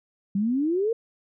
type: exponential sweep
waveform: sine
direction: up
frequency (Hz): 190.4 to 473.2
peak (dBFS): -21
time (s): 0.35-0.93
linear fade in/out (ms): 5
effects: none